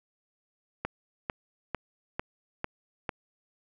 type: click train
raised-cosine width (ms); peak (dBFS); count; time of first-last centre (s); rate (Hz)
0.5; -15; 6; 0.85-3.092; 2.23
effects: none